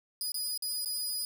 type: tone with dropouts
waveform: 20% pulse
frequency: 4946 Hz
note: D#8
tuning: 11 cents flat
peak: -26 dBFS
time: 0.21-1.25 s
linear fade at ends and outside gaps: 1 ms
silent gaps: 0.319-0.343 / 0.576-0.623 / 0.848-0.858 s
effects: none